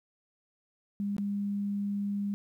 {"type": "tone with dropouts", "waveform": "sine", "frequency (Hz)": 202, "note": "G#3", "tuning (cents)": -48, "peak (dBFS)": -29, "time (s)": [1, 2.34], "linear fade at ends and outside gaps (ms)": 0, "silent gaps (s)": [1.166, 1.182], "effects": ["11-bit"]}